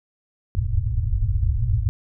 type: low-pass noise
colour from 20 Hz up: white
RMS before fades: -21 dBFS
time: 0.55-1.89 s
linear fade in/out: 0 ms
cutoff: 120 Hz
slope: 96 dB/octave
effects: none